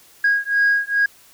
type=beating tone pair; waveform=sine; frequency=1640 / 1642.4 Hz; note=G#6 / G#6; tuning=-22 / -20 cents; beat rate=2.4 Hz; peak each=-17 dBFS; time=0.24-1.06 s; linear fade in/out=5 ms; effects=tanh soft clip ceiling -10 dBFS + white hiss -50 dBFS RMS until 1.33 s